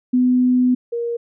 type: tone pair in turn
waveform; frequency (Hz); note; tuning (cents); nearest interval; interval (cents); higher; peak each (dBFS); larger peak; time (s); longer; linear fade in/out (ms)
sine; 250.8 / 470.4; B3 / A#4; +27 / +16; major seventh; 1089; second; -12 / -20; first; 0.13-0.75 / 0.92-1.17; first; 10
effects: none